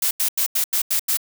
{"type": "noise bursts", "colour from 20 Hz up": "blue", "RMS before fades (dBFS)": -20, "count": 7, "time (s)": [0.02, 1.172], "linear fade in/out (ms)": 5, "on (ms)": 90, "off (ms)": 87, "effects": []}